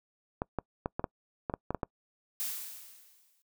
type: clicks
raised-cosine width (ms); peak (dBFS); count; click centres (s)
1; -17; 10; 0.419 / 0.587 / 0.859 / 0.995 / 1.042 / 1.498 / 1.539 / 1.706 / 1.747 / 1.832
type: noise with exponential decay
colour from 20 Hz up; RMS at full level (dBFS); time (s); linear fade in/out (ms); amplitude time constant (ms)
blue; -33; 2.4-3.42; 0; 220
effects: noise-tail reverb RT60 0.1 s tail -26 dB re dry